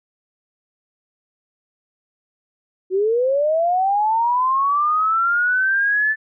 sine linear sweep, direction up, 362.9 to 1760 Hz, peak -15 dBFS, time 2.9-6.16 s, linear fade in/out 50 ms, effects none

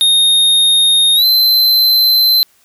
square tone with pitch glide, 3700 to 4082 Hz, A#7 to C8, -14 to -44 cents, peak -8 dBFS, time 0.01-2.43 s, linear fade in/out 0 ms, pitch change +170 cents, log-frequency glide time 1.15-1.25 s, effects white hiss -53 dBFS RMS until 2.64 s

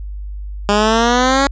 10% pulse exponential sweep, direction up, 202.7 to 280 Hz, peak -3 dBFS, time 0.69-1.47 s, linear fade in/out 0 ms, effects added 50 Hz sine -24 dBFS peak until 1.51 s + resampled to 16000 Hz

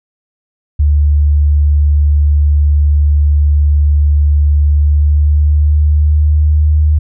sine tone with pitch glide, 73.42 to 75.97 Hz, D2 to D#2, 0 to -41 cents, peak -6 dBFS, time 0.79-6.99 s, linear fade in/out 10 ms, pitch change +59 cents, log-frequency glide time 4.65-6.76 s, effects none

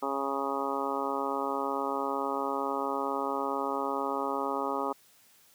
harmonic tone, 137.8 Hz, C#3, 10 cents flat, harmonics 2 / 3 / 4 / 5 / 6 / 7 / 8 / 9, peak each -37 / -36 / -37 / -41 / -36 / -37 / -38 / -36 dBFS, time 0.02-4.93 s, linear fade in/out 10 ms, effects white hiss -61 dBFS RMS until 5.54 s + high-pass 80 Hz 12 dB/octave

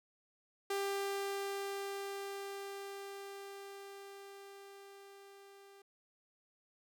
sawtooth tone with level ramp, 396.3 Hz, G4, 19 cents sharp, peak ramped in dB -30 to -53 dBFS, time 0.7-5.82 s, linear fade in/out 5 ms, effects none

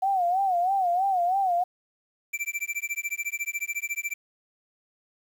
sine tone with vibrato, 740 Hz, F#5, in tune, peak -21 dBFS, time 0.02-1.64 s, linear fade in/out 10 ms, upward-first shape sine, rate 3.1 Hz, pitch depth 120 cents each way
square tone with tremolo, 2342 Hz, D7, 5 cents flat, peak -26 dBFS, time 2.33-4.14 s, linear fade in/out 10 ms, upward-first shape sine, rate 14 Hz, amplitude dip 100%
effects 9-bit

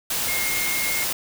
sine tone in noise, 2142 Hz, C7, 40 cents sharp, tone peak -26 dBFS, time 0.28-1.04 s, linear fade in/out 5 ms, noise white, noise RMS -25 dBFS, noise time 0.1-1.13 s, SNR -4 dB, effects none

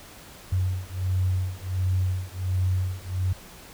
sine beating tone pair, 91.8 / 93.2 Hz, F#2 / F#2, -13 / +13 cents, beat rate 1.4 Hz, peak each -26 dBFS, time 0.52-3.33 s, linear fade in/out 5 ms, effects pink hiss -46 dBFS RMS until 3.73 s

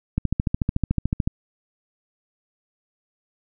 click train, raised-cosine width 5 ms, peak -8 dBFS, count 16, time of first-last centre 0.18-1.275 s, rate 13.7 Hz, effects none

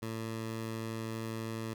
15% pulse tone, 112.3 Hz, A2, 36 cents sharp, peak -30 dBFS, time 0.02-1.74 s, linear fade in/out 10 ms, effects none

